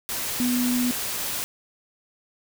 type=tone in noise; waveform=sine; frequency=246.7 Hz; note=B3; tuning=2 cents flat; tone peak=-21 dBFS; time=0.4-0.91 s; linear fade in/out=0 ms; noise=white; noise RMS=-29 dBFS; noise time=0.09-1.44 s; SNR=+5 dB; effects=none